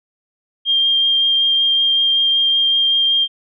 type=tone with vibrato; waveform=sine; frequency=3200 Hz; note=G7; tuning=35 cents sharp; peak=-12 dBFS; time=0.65-3.28 s; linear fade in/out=50 ms; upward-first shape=sine; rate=5.3 Hz; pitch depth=9 cents each way; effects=none